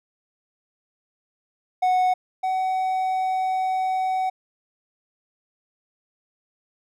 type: tone pair in turn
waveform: triangle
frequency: 737 / 751.6 Hz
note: F#5 / F#5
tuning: -7 / +27 cents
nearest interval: unison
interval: 34 cents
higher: second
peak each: -15 / -19 dBFS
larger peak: first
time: 1.82-2.14 / 2.43-4.3 s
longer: second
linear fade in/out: 10 ms
effects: none